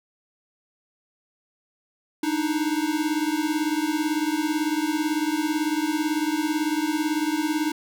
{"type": "beating tone pair", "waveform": "square", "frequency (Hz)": [298.9, 316.9], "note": ["D4", "D#4"], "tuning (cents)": [31, 32], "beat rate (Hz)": 18, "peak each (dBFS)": -26, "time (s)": [2.23, 7.72], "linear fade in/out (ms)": 5, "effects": []}